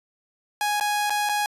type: tone with dropouts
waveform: sawtooth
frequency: 830.6 Hz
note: G#5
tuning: in tune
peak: -18 dBFS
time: 0.61-1.46 s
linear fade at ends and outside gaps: 1 ms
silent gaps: 0.799-0.809 / 1.097-1.104 / 1.29-1.294 s
effects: resampled to 32000 Hz